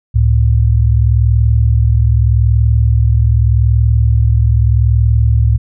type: tone pair together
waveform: sine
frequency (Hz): 69.48 / 110.3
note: C#2 / A2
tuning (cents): +5 / +5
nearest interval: minor sixth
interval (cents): 800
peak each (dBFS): -10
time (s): 0.14-5.58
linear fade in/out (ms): 20
effects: none